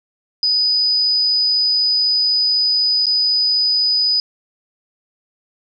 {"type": "tone with dropouts", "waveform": "sine", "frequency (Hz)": 4978, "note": "D#8", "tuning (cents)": 0, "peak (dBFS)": -13, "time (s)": [0.43, 4.2], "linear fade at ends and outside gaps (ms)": 1, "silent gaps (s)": [3.058, 3.067], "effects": []}